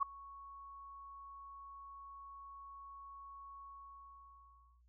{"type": "tone with ADSR envelope", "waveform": "sine", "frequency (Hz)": 1108.7, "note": "C#6", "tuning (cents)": 0, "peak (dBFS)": -27, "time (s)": [0, 4.82], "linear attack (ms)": 26, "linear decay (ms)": 5, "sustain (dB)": -23, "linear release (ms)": 1200, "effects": ["added 60 Hz sine -65 dBFS peak until 4.88 s"]}